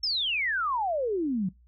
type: exponential sweep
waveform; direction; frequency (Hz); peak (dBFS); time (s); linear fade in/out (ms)
sine; down; 5440 to 174.61; -25; 0.03-1.49; 5
effects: noise-tail reverb RT60 0.2 s tail -23 dB re dry + added 60 Hz sine -55 dBFS peak until 1.67 s